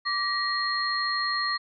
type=tone cluster; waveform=sine; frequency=1163 / 1897 / 4244 Hz; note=D6 / A#6 / C8; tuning=-17 / +30 / +24 cents; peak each=-29 dBFS; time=0.05-1.58 s; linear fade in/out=20 ms; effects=none